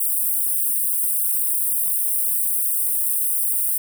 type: high-pass noise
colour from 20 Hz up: white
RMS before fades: -21 dBFS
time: 0-3.78 s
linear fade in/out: 5 ms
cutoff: 8500 Hz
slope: 96 dB/octave
effects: none